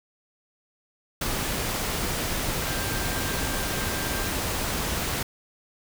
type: tone in noise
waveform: sine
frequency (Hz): 1582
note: G6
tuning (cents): +15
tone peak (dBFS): -37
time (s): 2.66-4.3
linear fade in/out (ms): 5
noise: pink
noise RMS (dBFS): -28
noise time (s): 1.21-5.23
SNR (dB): -12
effects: none